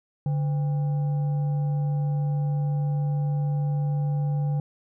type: tone with frequency modulation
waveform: sine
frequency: 145.6 Hz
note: D3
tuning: 15 cents flat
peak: -22 dBFS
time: 0.26-4.6 s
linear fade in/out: 2 ms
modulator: 655 Hz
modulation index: 0.22
effects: none